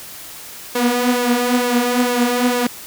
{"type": "tone with flanger", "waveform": "sawtooth", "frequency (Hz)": 244.6, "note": "B3", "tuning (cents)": -16, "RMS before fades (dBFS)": -17, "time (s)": [0.75, 2.67], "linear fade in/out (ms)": 5, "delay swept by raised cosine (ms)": [1.8, 6.6], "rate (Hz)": 2.2, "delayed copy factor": 0.6, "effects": ["white hiss -35 dBFS RMS until 2.86 s"]}